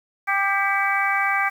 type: harmonic tone with a mistuned harmonic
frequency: 395.2 Hz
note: G4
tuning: 14 cents sharp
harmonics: 2 / 3 / 4 / 5 / 6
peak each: -25 / -25 / -25 / -25 / -25 dBFS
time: 0.27-1.5 s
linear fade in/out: 20 ms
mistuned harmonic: 6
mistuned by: -59 cents
effects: 8-bit